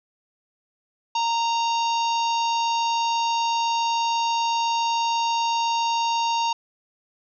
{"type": "harmonic tone", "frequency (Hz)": 927, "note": "A#5", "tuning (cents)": -10, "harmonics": [1, 3, 4, 5, 6, 7], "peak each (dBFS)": [-21, -31, -33, -35, -37, -38], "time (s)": [1.15, 6.53], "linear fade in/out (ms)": 5, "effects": []}